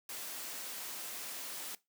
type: high-pass noise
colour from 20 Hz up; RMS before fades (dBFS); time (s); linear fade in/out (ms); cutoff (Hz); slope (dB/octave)
white; -43; 0.09-1.75; 2; 220; 12
effects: noise-tail reverb RT60 0.2 s tail -19 dB re dry